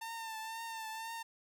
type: tone with vibrato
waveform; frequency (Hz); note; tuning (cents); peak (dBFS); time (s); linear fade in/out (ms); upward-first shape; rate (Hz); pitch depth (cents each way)
sawtooth; 898; A5; +35; -37; 0.01-1.23; 10; triangle; 2; 43
effects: none